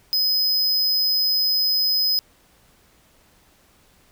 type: tone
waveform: square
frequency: 5040 Hz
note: D#8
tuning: 21 cents sharp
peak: -18 dBFS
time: 0.13-2.19 s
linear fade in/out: 0 ms
effects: pink hiss -57 dBFS RMS until 4.11 s